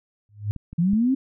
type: tone with exponential growth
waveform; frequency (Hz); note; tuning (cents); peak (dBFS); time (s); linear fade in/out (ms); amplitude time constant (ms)
sine; 103.83; G#2; 0; -18; 0.29-0.51; 0; 47
type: clicks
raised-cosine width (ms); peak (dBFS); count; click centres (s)
5; -22 / -25 / -20; 3; 0.563 / 0.73 / 0.934
type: linear sweep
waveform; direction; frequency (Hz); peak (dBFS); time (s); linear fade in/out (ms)
sine; up; 160.9 to 274.5; -17; 0.78-1.15; 10
effects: none